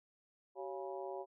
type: harmonic tone with a mistuned harmonic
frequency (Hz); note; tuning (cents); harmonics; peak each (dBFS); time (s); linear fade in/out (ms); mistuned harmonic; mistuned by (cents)
138.59; C#3; 0; 3 / 4 / 5 / 6 / 7; -44 / -46 / -48 / -50 / -51; 0.55-1.26; 50; 3; -140
effects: none